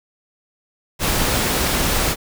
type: noise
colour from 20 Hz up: pink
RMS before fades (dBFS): -19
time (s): 0.99-2.16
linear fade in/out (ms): 50
effects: none